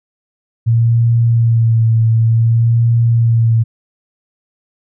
sine tone with vibrato, 114.9 Hz, A#2, 25 cents flat, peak -8 dBFS, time 0.66-3.64 s, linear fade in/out 20 ms, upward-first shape sine, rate 0.55 Hz, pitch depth 30 cents each way, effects none

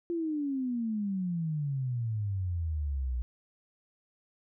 sine exponential sweep, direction down, 347.5 to 59.3 Hz, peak -29 dBFS, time 0.1-3.22 s, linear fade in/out 0 ms, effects none

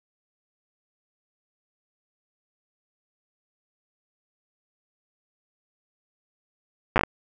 slowing click train, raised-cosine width 0.5 ms, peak -4 dBFS, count 6, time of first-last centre 6.96-7.035 s, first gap 8 ms, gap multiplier 1.32, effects none

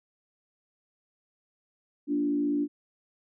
sine tone with frequency modulation, 290.3 Hz, D4, 20 cents flat, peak -24 dBFS, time 2.07-2.68 s, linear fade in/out 50 ms, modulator 55.2 Hz, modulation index 0.59, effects none

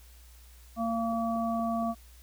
harmonic tone, 228.9 Hz, A#3, 31 cents flat, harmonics 1 / 3 / 5, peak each -30 / -31 / -36 dBFS, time 0.76-1.95 s, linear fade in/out 50 ms
click train, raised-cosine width 2 ms, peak -35 dBFS, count 4, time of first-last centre 1.13-1.828 s, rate 4.3 Hz
effects added 60 Hz sine -51 dBFS peak until 2.22 s + white hiss -59 dBFS RMS until 2.22 s

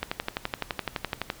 click train, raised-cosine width 0.3 ms, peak -11 dBFS, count 16, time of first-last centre 0.03-1.301 s, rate 11.8 Hz, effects pink hiss -49 dBFS RMS until 1.4 s

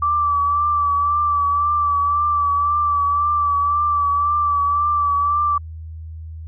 sine tone with vibrato, 1161 Hz, D6, 20 cents flat, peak -15 dBFS, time 0.02-5.58 s, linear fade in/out 5 ms, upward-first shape triangle, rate 1.9 Hz, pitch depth 39 cents each way, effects added 80 Hz sine -30 dBFS peak until 6.47 s

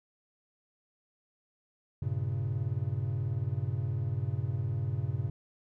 triangle chord, G diminished, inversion none, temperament equal with one note detuned, 98 / 116.54 / 136.37 Hz, G2 / Bb2 / Db3, 0 / 0 / -28 cents, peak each -32 dBFS, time 2.02-5.3 s, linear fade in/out 5 ms, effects none

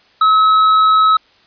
triangle tone with hard clipping, 1287 Hz, E6, 42 cents flat, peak -9 dBFS, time 0.21-1.17 s, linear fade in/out 5 ms, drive 8 dB, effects white hiss -51 dBFS RMS until 1.46 s + resampled to 11025 Hz

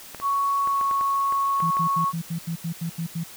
clicks, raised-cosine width 0.5 ms, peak -21 dBFS, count 9, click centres 0.147 / 0.2 / 0.674 / 0.812 / 0.912 / 1.011 / 1.324 / 1.603 / 1.769 s
sine tone with pitch glide, 1114 to 1105 Hz, C#6 to C#6, +8 to -6 cents, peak -20 dBFS, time 0.21-2.13 s, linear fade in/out 50 ms, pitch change -14 cents, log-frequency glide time 0.62-0.86 s
sine tone bursts, 166.6 Hz, E3, 19 cents sharp, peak -25 dBFS, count 10, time 1.62-3.239 s, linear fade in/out 10 ms, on 89 ms, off 81 ms
effects white hiss -43 dBFS RMS until 3.36 s

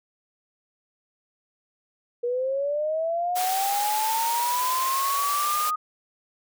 sine linear sweep, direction up, 475.1 to 1249 Hz, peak -23 dBFS, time 2.23-5.76 s, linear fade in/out 10 ms
white high-pass noise, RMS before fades -30 dBFS, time 3.35-5.71 s, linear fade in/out 20 ms, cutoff 430 Hz, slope 48 dB/octave
effects none

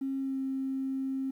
triangle tone with pitch glide, 270 to 266.9 Hz, C#4 to C4, -45 to +35 cents, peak -26 dBFS, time 0.01-1.31 s, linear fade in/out 10 ms, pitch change -20 cents, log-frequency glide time 0.2-0.38 s, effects tanh soft clip ceiling -28 dBFS + 11-bit

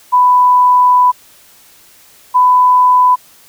sine tone pair in turn, 994 / 999.2 Hz, B5 / B5, +11 / +20 cents, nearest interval unison, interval 9 cents, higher second, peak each -5 dBFS, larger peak neither, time 0.12-1.12 / 2.34-3.16 s, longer first, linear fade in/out 20 ms, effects white hiss -44 dBFS RMS until 3.48 s

